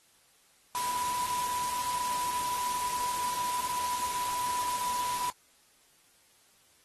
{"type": "tone in noise", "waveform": "sine", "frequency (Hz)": 987.8, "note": "B5", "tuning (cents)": 0, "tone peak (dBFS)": -30, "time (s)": [0.75, 5.3], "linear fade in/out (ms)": 0, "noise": "white", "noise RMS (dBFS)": -37, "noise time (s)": [0.75, 5.3], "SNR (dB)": 4, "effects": ["white hiss -64 dBFS RMS until 6.84 s", "AAC 32 kbps"]}